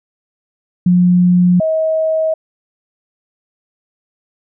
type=tone pair in turn; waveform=sine; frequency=178.6 / 636.5 Hz; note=F3 / D#5; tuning=+39 / +39 cents; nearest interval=octave + minor seventh; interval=2200 cents; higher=second; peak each=-7 / -12 dBFS; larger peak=first; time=0.86-1.6 / 1.6-2.34 s; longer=neither; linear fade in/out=5 ms; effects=none